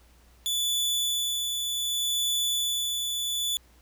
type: tone with tremolo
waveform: sawtooth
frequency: 3468 Hz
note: A7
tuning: 26 cents flat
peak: -21 dBFS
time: 0.46-3.57 s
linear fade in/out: 0 ms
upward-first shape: sine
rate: 0.66 Hz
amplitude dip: 35%
effects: added 60 Hz sine -56 dBFS peak until 3.81 s + pink hiss -61 dBFS RMS until 3.81 s